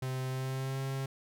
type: tone with pitch glide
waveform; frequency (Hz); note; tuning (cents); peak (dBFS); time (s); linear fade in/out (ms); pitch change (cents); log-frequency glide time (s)
45% pulse; 130 to 134.74; C3 to C#3; -11 to -49; -33; 0.02-1.06; 5; +62; 0.28-0.82
effects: none